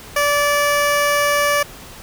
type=tone; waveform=15% pulse; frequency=580 Hz; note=D5; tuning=22 cents flat; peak=-8 dBFS; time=0.16-1.63 s; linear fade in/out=5 ms; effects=pink hiss -38 dBFS RMS until 2.02 s